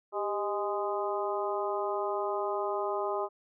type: harmonic tone with a mistuned harmonic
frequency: 206.8 Hz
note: G#3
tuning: 7 cents flat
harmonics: 2 / 3 / 4 / 5 / 6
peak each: -33 / -35 / -36 / -37 / -38 dBFS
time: 0.12-3.29 s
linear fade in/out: 50 ms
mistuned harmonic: 2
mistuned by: -65 cents
effects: none